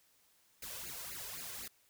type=noise with flanger; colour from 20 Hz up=white; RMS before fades=-45 dBFS; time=0.62-1.68 s; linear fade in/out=5 ms; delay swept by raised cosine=0.43 to 2.03 ms; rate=3.9 Hz; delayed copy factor=+0.9; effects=white hiss -70 dBFS RMS until 1.89 s